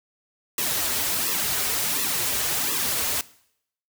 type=noise with flanger; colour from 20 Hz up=white; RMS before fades=-25 dBFS; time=0.58-3.21 s; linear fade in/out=2 ms; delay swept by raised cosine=1.3 to 6.1 ms; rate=1.4 Hz; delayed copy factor=-0.9; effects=noise-tail reverb RT60 0.7 s tail -20 dB re dry